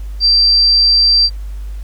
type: tone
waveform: sine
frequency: 4699 Hz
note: D8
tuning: in tune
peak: -7 dBFS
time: 0.2-1.3 s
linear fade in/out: 50 ms
effects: added 50 Hz sine -22 dBFS peak until 1.83 s + pink hiss -47 dBFS RMS until 1.83 s